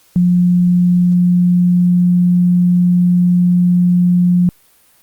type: tone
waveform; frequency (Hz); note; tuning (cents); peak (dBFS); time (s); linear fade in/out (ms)
sine; 177.6; F3; +29; -8; 0.16-4.49; 0
effects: white hiss -51 dBFS RMS until 5.02 s + Opus 48 kbps